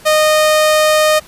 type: tone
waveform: sawtooth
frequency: 616 Hz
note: D#5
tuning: 17 cents flat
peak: -5 dBFS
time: 0.05-1.2 s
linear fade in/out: 20 ms
effects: pink hiss -40 dBFS RMS until 1.27 s + resampled to 32000 Hz